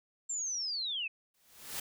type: linear sweep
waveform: sine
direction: down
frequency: 7459 to 2489 Hz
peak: -33 dBFS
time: 0.29-1.08 s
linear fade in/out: 10 ms
type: noise with exponential growth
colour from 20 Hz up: white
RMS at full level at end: -36 dBFS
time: 1.34-1.8 s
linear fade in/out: 5 ms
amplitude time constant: 100 ms
effects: none